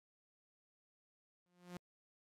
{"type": "tone with exponential growth", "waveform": "sawtooth", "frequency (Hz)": 177.5, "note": "F3", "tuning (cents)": 28, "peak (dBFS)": -40, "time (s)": [1.46, 1.77], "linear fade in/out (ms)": 0, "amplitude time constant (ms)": 66, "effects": ["low-pass 12000 Hz 12 dB/octave", "AAC 64 kbps"]}